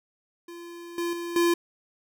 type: tone with level steps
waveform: square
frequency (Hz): 343.2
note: F4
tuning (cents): -30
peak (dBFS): -40 / -27 / -32 / -20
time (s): 0.48-1.54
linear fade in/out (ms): 5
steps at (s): 0.98 / 1.13 / 1.36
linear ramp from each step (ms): 2
effects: none